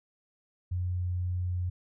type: tone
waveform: sine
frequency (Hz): 89.8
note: F2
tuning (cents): +49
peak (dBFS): -28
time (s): 0.71-1.7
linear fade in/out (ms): 10
effects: none